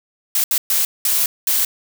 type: noise bursts at uneven times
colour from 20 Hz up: blue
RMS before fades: -17 dBFS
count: 5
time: 0.35-0.44 / 0.51-0.58 / 0.7-0.85 / 1.05-1.26 / 1.47-1.65 s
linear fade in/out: 2 ms
effects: none